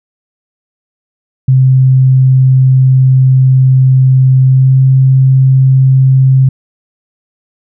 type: tone with pitch glide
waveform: sine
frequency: 130.81 to 132.33 Hz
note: C3 to C3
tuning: 0 to +20 cents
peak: -3 dBFS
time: 1.48-6.49 s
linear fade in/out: 5 ms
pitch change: +20 cents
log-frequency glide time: 4.43-4.81 s
effects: none